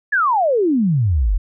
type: exponential sweep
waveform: sine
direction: down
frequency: 1760 to 40.22 Hz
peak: -13 dBFS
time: 0.12-1.38 s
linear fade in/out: 10 ms
effects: none